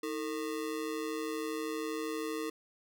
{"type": "ring-modulated tone", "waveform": "square", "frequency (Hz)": 384.3, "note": "G4", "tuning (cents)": -34, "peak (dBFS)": -32, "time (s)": [0.03, 2.5], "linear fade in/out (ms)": 5, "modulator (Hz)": 66.3, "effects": []}